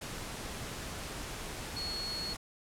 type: tone in noise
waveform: sine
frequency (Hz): 4340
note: C#8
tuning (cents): -37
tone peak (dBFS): -36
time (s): 1.76-2.34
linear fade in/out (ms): 10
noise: pink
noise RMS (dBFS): -41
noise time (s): 0.01-2.37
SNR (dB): +2
effects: low-pass 11000 Hz 12 dB/octave